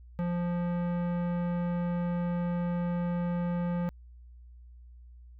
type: tone with tanh clipping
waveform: sine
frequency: 174.61 Hz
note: F3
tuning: in tune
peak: -30 dBFS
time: 0.19-3.89 s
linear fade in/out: 0 ms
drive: 17 dB
effects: added 60 Hz sine -48 dBFS peak until 5.39 s